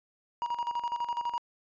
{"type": "tone with tremolo", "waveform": "triangle", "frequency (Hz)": 953, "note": "A#5", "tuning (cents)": 38, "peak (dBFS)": -26, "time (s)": [0.42, 1.38], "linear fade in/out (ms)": 0, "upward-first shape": "square", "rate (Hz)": 12, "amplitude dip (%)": 70, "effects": ["resampled to 16000 Hz"]}